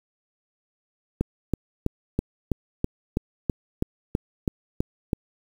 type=click train; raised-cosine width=3 ms; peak=-9 dBFS; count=13; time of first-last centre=1.21-5.132 s; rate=3.06 Hz; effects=7-bit